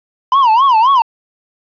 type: tone with vibrato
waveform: triangle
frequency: 985 Hz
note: B5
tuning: 5 cents flat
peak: -5 dBFS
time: 0.32-1.02 s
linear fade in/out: 2 ms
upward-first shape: sine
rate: 3.8 Hz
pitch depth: 220 cents each way
effects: resampled to 11025 Hz + 7-bit